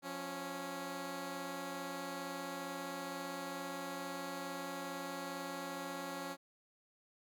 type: tone pair together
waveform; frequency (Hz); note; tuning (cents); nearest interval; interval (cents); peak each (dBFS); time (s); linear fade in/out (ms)
10% pulse; 177.05 / 276.7; F3 / C#4; +24 / -3; minor sixth; 773; -38 / -34; 0.02-6.37; 50
effects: none